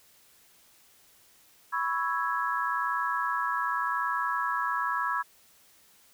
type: chord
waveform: sine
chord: C# minor seventh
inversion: third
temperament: equal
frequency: 987.8 / 1108.7 / 1318.5 / 1661.2 Hz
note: B5 / C#6 / E6 / G#6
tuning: 0 / 0 / 0 / 0 cents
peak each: -32 dBFS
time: 1.72-5.23 s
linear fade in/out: 20 ms
effects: white hiss -60 dBFS RMS until 6.13 s